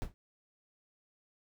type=noise with exponential decay; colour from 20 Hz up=brown; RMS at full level=-30 dBFS; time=0.02-0.14 s; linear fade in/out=0 ms; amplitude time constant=26 ms; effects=none

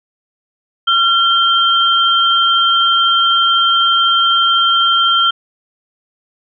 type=tone pair together; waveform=sine; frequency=1372 / 3154 Hz; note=F6 / G7; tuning=-31 / +10 cents; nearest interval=octave + major second; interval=1441 cents; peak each=-12 dBFS; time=0.87-5.31 s; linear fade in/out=10 ms; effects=none

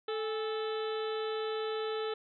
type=harmonic tone with a mistuned harmonic; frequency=437.5 Hz; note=A4; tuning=10 cents flat; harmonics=1 / 2 / 3 / 4 / 5 / 6 / 7 / 8 / 9; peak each=-33 / -44 / -42 / -48 / -54 / -53 / -49 / -48 / -49 dBFS; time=0.08-2.14 s; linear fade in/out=5 ms; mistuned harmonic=2; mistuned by=-99 cents; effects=none

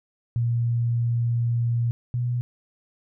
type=tone pair in turn; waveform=sine; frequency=118.1 / 121.91 Hz; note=A#2 / B2; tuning=+23 / -22 cents; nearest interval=minor second; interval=55 cents; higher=second; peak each=-20 / -22 dBFS; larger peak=first; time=0.36-1.91 / 2.14-2.41 s; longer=first; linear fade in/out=0 ms; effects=none

